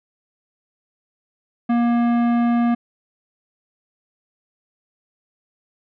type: tone with tanh clipping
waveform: sine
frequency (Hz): 237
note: A#3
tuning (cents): +29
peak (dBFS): -17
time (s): 1.69-2.75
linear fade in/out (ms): 10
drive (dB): 15
effects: none